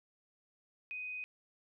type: tone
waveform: sine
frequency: 2500 Hz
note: D#7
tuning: 8 cents sharp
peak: -39 dBFS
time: 0.91-1.24 s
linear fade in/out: 0 ms
effects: none